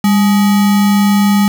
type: tone with sample-and-hold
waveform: sine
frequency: 201.5 Hz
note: G3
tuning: 48 cents sharp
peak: -7 dBFS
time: 0.04-1.48 s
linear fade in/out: 2 ms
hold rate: 1050 Hz
effects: none